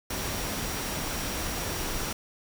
sine tone in noise, 5660 Hz, F8, 22 cents sharp, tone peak -43 dBFS, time 0.1-2.13 s, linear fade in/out 5 ms, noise pink, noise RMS -32 dBFS, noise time 0.1-2.13 s, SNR -14 dB, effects none

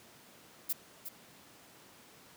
violet noise with echo, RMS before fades -32 dBFS, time 0.69-0.73 s, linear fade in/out 10 ms, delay 360 ms, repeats 1, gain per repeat -9 dB, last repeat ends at 1.09 s, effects pink hiss -57 dBFS RMS until 2.36 s + high-pass 150 Hz 12 dB/octave

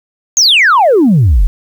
sine exponential sweep, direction down, 6740 to 36.71 Hz, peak -3 dBFS, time 0.37-1.47 s, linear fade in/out 0 ms, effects tanh soft clip ceiling -2 dBFS + 7-bit

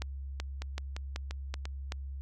two click trains, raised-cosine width 0.2 ms, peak -22 / -19 dBFS, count 4 / 6, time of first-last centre 0.62-1.654 / 0.02-1.921 s, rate 2.9 / 2.63 Hz, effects added 68 Hz sine -37 dBFS peak until 2.21 s

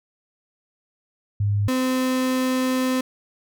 sine / 35% pulse tone pair in turn, 102.2 / 257.5 Hz, G#2 / C4, -27 / -28 cents, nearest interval octave + major third, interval 1599 cents, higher second, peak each -18 dBFS, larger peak neither, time 1.4-1.68 / 1.68-3.01 s, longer second, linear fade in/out 5 ms, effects none

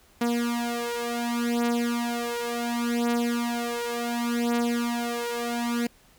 sawtooth beating tone pair, 236.9 / 237.59 Hz, A#3 / A#3, +28 / +33 cents, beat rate 0.69 Hz, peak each -24 dBFS, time 0.21-5.87 s, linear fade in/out 5 ms, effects pink hiss -58 dBFS RMS until 6.18 s

